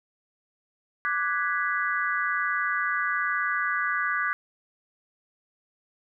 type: chord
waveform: sine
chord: G# half-diminished seventh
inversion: second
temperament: equal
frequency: 1174.7 / 1480 / 1661.2 / 1975.5 Hz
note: D6 / F#6 / G#6 / B6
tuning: 0 / 0 / 0 / 0 cents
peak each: -29 / -29 / -29 / -32 dBFS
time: 1.05-4.33 s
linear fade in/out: 0 ms
effects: none